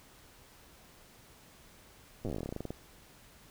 slowing click train, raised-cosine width 2 ms, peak -24 dBFS, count 20, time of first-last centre 2.25-2.706 s, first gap 8 ms, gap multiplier 1.11, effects pink hiss -58 dBFS RMS until 3.5 s

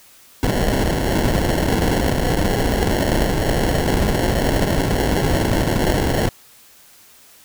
pink noise with sample-and-hold, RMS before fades -18 dBFS, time 0.43-6.29 s, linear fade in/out 0 ms, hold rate 1225 Hz, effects white hiss -48 dBFS RMS until 7.44 s

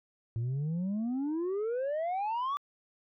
sine exponential sweep, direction up, 111.1 to 1174.7 Hz, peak -27 dBFS, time 0.36-2.57 s, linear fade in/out 0 ms, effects tanh soft clip ceiling -29 dBFS

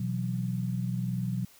sine chord, B suspended fourth, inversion none, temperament equal, 123.47 / 164.81 / 185 Hz, B2 / E3 / F#3, 0 / 0 / 0 cents, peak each -31 / -36 / -32 dBFS, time 0-1.45 s, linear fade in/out 5 ms, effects white hiss -57 dBFS RMS until 1.59 s

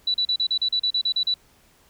sine tone bursts, 3951 Hz, B7, in tune, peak -19 dBFS, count 12, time 0.07-1.341 s, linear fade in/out 5 ms, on 72 ms, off 37 ms, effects pink hiss -58 dBFS RMS until 1.89 s

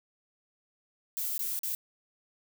violet noise with dropouts, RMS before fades -33 dBFS, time 1.17-1.75 s, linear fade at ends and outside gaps 0 ms, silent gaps 1.379-1.392 / 1.591-1.633 s, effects none

